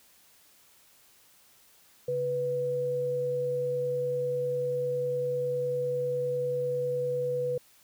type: tone pair together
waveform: sine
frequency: 138.59 / 494.2 Hz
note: C#3 / B4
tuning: 0 / +1 cents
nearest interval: octave + minor seventh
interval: 2201 cents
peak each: -38 / -27 dBFS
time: 2.08-7.58 s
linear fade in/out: 5 ms
effects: white hiss -60 dBFS RMS until 7.83 s